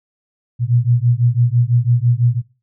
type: beating tone pair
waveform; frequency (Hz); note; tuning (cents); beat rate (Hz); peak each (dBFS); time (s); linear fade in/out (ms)
sine; 117.7 / 123.7; A#2 / B2; +17 / +3; 6; -15; 0.59-2.42; 50
effects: noise-tail reverb RT60 0.3 s tail -18 dB re dry